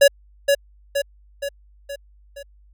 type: tone with echo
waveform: square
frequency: 563 Hz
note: C#5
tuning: 27 cents sharp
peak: -9 dBFS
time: 0.01-0.08 s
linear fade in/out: 10 ms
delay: 470 ms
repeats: 5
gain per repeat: -5 dB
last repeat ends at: 2.43 s
effects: added 50 Hz sine -49 dBFS peak until 2.73 s